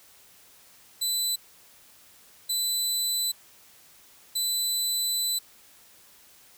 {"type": "tone bursts at uneven times", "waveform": "20% pulse", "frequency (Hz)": 4000, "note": "B7", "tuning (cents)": 21, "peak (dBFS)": -19, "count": 3, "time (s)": [[1.01, 1.36], [2.49, 3.32], [4.35, 5.39]], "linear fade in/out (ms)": 10, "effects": ["white hiss -55 dBFS RMS until 6.57 s"]}